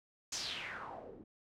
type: noise with low-pass filter sweep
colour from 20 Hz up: white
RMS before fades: -44 dBFS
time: 0.32-1.24 s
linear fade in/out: 5 ms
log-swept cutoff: 6800 to 280 Hz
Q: 4.1
effects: none

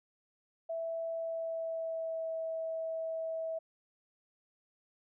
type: tone with pitch glide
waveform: sine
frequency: 659 to 649.2 Hz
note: E5 to E5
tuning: -1 to -27 cents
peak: -34 dBFS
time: 0.69-3.59 s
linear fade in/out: 10 ms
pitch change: -26 cents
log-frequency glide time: 1.11-2.33 s
effects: none

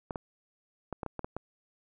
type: clicks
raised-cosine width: 1 ms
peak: -21 dBFS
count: 8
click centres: 0.108 / 0.158 / 0.927 / 1.032 / 1.063 / 1.193 / 1.245 / 1.366 s
effects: none

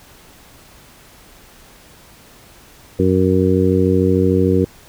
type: harmonic tone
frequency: 93.3 Hz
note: F#2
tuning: 15 cents sharp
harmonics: 1 / 2 / 3 / 4 / 5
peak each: -18 / -18 / -18 / -18 / -18 dBFS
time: 2.99-4.65 s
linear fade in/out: 5 ms
effects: pink hiss -45 dBFS RMS until 4.88 s

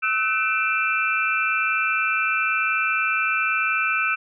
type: tone cluster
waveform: sine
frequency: 1301 / 1511 / 2377 / 2656 Hz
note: E6 / F#6 / D7 / E7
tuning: -23 / +36 / +20 / +12 cents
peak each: -25 dBFS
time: 0.02-4.16 s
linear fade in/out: 20 ms
effects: none

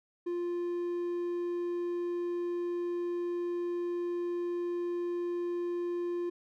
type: tone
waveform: triangle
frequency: 349.2 Hz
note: F4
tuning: in tune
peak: -29 dBFS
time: 0.26-6.3 s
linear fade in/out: 10 ms
effects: none

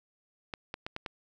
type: clicks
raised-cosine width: 0.3 ms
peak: -20 dBFS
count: 5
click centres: 0.538 / 0.741 / 0.865 / 0.964 / 1.062 s
effects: none

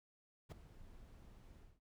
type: noise with ADSR envelope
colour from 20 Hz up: brown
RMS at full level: -42 dBFS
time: 0.49-1.8 s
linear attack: 29 ms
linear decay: 7 ms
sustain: -16 dB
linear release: 220 ms
effects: none

